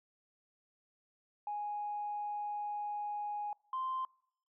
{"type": "tone pair in turn", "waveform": "sine", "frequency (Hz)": [830, 1043], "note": ["G#5", "C6"], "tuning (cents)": [-1, -6], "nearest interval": "major third", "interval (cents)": 395, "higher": "second", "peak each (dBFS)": [-35, -33], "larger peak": "second", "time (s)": [[1.47, 3.53], [3.73, 4.05]], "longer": "first", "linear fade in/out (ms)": 2, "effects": ["noise-tail reverb RT60 0.7 s tail -26 dB re dry", "tanh soft clip ceiling -30 dBFS"]}